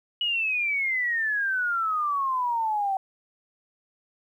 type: exponential sweep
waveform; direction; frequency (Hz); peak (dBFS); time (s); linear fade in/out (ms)
sine; down; 2939 to 760; -23; 0.21-2.97; 2
effects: 10-bit